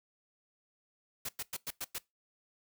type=noise bursts; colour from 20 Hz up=white; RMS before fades=-38 dBFS; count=6; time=1.25-1.984 s; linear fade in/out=5 ms; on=39 ms; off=100 ms; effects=noise-tail reverb RT60 0.2 s tail -22 dB re dry